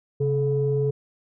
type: tone pair together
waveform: sine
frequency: 135.35 / 429.7 Hz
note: C#3 / A4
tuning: -41 / -41 cents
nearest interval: octave + minor sixth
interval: 2000 cents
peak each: -22 dBFS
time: 0.2-0.91 s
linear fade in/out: 10 ms
effects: tanh soft clip ceiling -12 dBFS